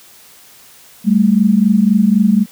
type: tone pair together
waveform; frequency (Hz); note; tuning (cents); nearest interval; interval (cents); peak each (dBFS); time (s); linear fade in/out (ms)
sine; 196 / 219.9; G3 / A3; 0 / -1; major second; 199; -11; 1.04-2.46; 50
effects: white hiss -43 dBFS RMS until 2.51 s + high-pass 60 Hz 12 dB/octave